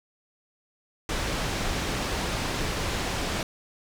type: low-pass noise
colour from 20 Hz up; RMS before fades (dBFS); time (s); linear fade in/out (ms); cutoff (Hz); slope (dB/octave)
pink; -29; 1.09-3.43; 2; 6500; 12
effects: none